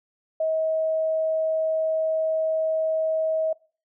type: tone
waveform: sine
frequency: 637 Hz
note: D#5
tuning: 41 cents sharp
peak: -21 dBFS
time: 0.4-3.53 s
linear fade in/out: 5 ms
effects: noise-tail reverb RT60 0.4 s tail -23 dB re dry